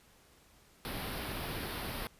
pink band-stop noise, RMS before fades -39 dBFS, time 0.85-2.07 s, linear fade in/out 0 ms, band 5000 to 9900 Hz, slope 48 dB/octave, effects pink hiss -63 dBFS RMS until 2.19 s + resampled to 32000 Hz

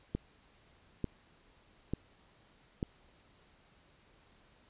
click train, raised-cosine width 3 ms, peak -20 dBFS, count 4, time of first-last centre 0.15-2.829 s, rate 1.12 Hz, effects pink hiss -65 dBFS RMS until 4.69 s + resampled to 8000 Hz

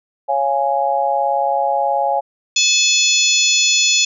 sine chord, Db major, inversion none, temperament just, 554.4 / 693 / 831.5 Hz, Db5 / F5 / Ab5, 0 / -14 / +2 cents, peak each -20 / -20 / -17 dBFS, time 0.28-2.21 s, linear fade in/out 20 ms
harmonic tone, 860 Hz, A5, 40 cents flat, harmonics 3 / 4 / 5 / 6 / 7 / 8, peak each -18 / -17 / -21 / -22 / -21 / -18 dBFS, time 2.56-4.05 s, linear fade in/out 5 ms
effects none

